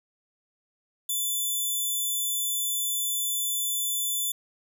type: tone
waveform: 5% pulse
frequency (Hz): 3500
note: A7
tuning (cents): -10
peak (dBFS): -18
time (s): 1.09-4.32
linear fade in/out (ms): 5
effects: none